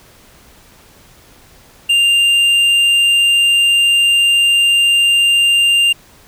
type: tone with tanh clipping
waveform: sine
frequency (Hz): 2794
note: F7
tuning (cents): 0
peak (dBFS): -10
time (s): 1.89-5.93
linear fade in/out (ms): 10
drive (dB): 7
effects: pink hiss -45 dBFS RMS until 6.27 s